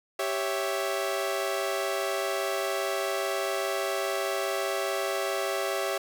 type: chord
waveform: sawtooth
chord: C# diminished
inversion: second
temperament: equal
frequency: 392 / 554.4 / 659.3 Hz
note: G4 / C#5 / E5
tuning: 0 / 0 / 0 cents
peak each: -28 dBFS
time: 0.19-5.98 s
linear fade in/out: 5 ms
effects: none